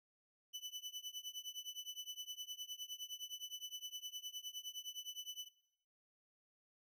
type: tone with tremolo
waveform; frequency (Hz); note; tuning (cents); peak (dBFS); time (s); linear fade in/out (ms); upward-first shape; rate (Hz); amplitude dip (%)
30% pulse; 2990; F#7; +17; -39; 0.53-5.49; 20; triangle; 9.7; 100
effects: noise-tail reverb RT60 0.8 s tail -20 dB re dry